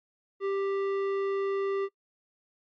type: tone with tanh clipping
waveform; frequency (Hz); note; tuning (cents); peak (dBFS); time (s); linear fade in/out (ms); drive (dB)
sine; 393.2; G4; +5; -29; 0.4-1.89; 50; 13
effects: noise-tail reverb RT60 0.1 s tail -22 dB re dry + Opus 48 kbps